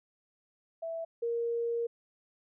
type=tone pair in turn; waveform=sine; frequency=659.3 / 467.7 Hz; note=E5 / A#4; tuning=0 / +6 cents; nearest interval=tritone; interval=594 cents; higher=first; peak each=-34 / -29 dBFS; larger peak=second; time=0.82-1.05 / 1.22-1.87 s; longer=second; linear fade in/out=10 ms; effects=none